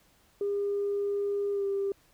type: tone with pitch glide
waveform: sine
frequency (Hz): 404 to 395.9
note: G#4 to G4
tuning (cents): -48 to +17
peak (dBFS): -26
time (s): 0.41-1.92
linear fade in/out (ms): 2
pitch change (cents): -35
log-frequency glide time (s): 1.52-1.65
effects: tanh soft clip ceiling -22 dBFS + pink hiss -64 dBFS RMS until 2.13 s

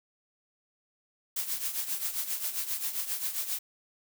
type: noise with tremolo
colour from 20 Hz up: blue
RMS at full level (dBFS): -30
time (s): 1.36-3.59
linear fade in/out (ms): 5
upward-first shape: triangle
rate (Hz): 7.5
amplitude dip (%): 75
effects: none

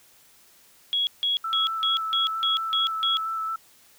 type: tone bursts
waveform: sine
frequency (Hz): 3330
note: G#7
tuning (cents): +4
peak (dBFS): -21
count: 8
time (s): 0.93-3.17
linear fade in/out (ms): 0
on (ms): 140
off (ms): 160
type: tone with vibrato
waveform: sine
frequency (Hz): 1318.5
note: E6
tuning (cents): 0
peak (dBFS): -26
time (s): 1.44-3.56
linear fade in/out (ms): 5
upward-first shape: square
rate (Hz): 4.4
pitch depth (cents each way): 11
effects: white hiss -56 dBFS RMS until 3.98 s

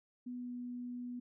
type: tone with pitch glide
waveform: sine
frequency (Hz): 246.9 to 245.2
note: B3 to B3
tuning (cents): 0 to -12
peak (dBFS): -40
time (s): 0.26-1.2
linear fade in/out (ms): 10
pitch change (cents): -12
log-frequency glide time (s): 0.37-0.5
effects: none

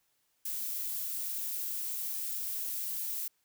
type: noise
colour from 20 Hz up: violet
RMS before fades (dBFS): -36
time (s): 0.45-3.28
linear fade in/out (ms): 5
effects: white hiss -75 dBFS RMS until 3.44 s

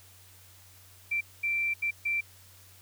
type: tone bursts at uneven times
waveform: sine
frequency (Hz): 2349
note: D7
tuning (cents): 0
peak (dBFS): -26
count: 4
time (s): 1.11-1.21 / 1.43-1.74 / 1.82-1.91 / 2.05-2.21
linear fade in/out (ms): 10
effects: added 93 Hz sine -57 dBFS peak until 2.81 s + white hiss -56 dBFS RMS until 2.81 s

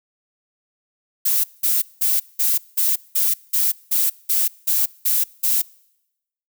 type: noise bursts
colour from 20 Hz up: violet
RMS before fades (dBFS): -18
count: 12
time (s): 1.25-5.62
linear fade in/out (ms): 10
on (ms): 190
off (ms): 190
effects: noise-tail reverb RT60 0.9 s tail -25 dB re dry

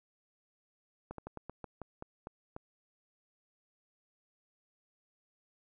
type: slowing click train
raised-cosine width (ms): 1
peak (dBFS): -28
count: 10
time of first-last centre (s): 1.11-2.564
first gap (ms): 73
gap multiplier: 1.19
effects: none

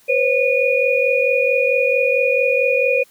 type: tone cluster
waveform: sine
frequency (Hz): 496.5 / 541 / 2456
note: B4 / C#5 / D#7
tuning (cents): +9 / -42 / -23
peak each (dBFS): -18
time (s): 0.08-3.04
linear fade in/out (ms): 20
effects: white hiss -53 dBFS RMS until 3.1 s

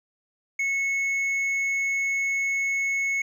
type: tone with hard clipping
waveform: sine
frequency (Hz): 2196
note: C#7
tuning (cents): -17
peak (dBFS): -24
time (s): 0.59-3.22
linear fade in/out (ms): 5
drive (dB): 4
effects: none

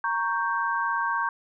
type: chord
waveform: sine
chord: G diminished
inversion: first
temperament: equal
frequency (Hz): 932.3 / 1108.7 / 1568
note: Bb5 / Db6 / G6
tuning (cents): 0 / 0 / 0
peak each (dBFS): -28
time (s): 0.04-1.29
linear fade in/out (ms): 2
effects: none

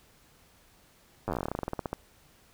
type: slowing click train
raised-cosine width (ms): 1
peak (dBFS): -17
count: 22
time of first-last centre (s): 1.28-1.93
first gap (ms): 9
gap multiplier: 1.11
effects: pink hiss -61 dBFS RMS until 2.53 s

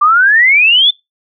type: exponential sweep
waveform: sine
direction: up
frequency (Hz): 1163 to 3567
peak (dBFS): -5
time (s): 0.01-0.91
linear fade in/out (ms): 10
effects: noise-tail reverb RT60 0.2 s tail -23 dB re dry

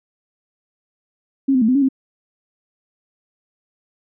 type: tone with pitch steps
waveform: sine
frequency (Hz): 271.4 / 256.2 / 219.6 / 255.3 / 280.9 / 265.8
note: C#4 / C4 / A3 / C4 / C#4 / C4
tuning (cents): -36 / -36 / -3 / -42 / +23 / +27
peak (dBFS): -12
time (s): 1.48-1.888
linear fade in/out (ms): 10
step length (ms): 68
effects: none

